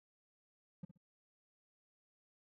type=tone with echo; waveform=triangle; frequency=174.61 Hz; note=F3; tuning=in tune; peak=-40 dBFS; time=0.83-0.85 s; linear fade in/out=5 ms; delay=63 ms; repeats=2; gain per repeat=-12 dB; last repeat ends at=0.976 s; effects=none